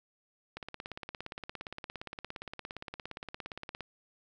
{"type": "click train", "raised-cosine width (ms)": 0.3, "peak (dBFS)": -24, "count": 57, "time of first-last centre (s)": [0.57, 3.807], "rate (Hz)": 17.3, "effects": []}